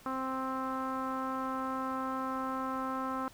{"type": "tone with low-pass filter", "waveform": "sawtooth", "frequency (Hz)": 262.4, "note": "C4", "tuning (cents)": 5, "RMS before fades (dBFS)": -35, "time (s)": [0.06, 3.28], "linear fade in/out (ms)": 0, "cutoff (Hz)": 1200, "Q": 9, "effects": ["pink hiss -57 dBFS RMS until 3.33 s"]}